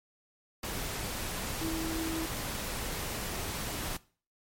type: tone in noise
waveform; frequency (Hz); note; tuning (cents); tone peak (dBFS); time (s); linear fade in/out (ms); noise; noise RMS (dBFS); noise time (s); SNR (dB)
sine; 324.1; E4; -29; -33; 1.61-2.26; 5; pink; -36; 0.63-3.97; 0
effects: noise-tail reverb RT60 0.4 s tail -20 dB re dry + MP3 64 kbps